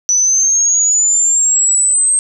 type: linear sweep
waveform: sine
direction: up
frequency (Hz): 5920 to 8372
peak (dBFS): -9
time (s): 0.09-2.19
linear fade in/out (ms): 0
effects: none